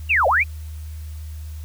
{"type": "linear two-way sweep", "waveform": "sine", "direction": "down then up", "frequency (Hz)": [2872, 493.9, 2564], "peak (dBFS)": -14, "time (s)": [0.09, 0.44], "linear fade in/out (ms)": 20, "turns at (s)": 0.27, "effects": ["added 77 Hz sine -30 dBFS peak until 1.64 s", "white hiss -50 dBFS RMS until 1.64 s"]}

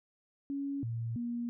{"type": "tone with pitch steps", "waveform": "sine", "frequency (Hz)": [279.3, 115.4, 237.7], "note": ["C#4", "A#2", "A#3"], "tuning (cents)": [13, -17, 34], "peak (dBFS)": -33, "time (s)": [0.5, 1.49], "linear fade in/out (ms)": 0, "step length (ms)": 330, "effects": []}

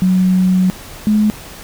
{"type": "tone pair in turn", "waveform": "sine", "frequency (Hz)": [185, 212.3], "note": ["F#3", "G#3"], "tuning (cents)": [0, 38], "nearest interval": "major second", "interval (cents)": 238, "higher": "second", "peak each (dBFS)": -9, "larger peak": "neither", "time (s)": [[0.02, 0.7], [1.07, 1.3]], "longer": "first", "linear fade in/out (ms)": 0, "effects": ["pink hiss -34 dBFS RMS until 1.63 s"]}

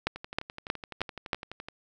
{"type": "two click trains", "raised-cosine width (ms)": 0.3, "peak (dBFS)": [-10, -23], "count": [5, 19], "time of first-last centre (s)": [[0.07, 1.332], [0.16, 1.685]], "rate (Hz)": [3.17, 11.8], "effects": []}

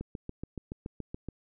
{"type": "click train", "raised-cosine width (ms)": 3, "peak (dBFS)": -24, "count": 10, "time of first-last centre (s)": [0.01, 1.287], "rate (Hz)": 7.05, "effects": []}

